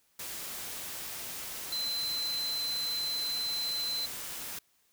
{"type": "tone in noise", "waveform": "sine", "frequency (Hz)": 4063, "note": "B7", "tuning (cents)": 48, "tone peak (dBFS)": -31, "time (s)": [1.72, 4.06], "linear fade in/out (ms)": 5, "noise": "white", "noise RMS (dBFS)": -40, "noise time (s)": [0.19, 4.59], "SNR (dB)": 6, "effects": ["white hiss -70 dBFS RMS until 4.92 s"]}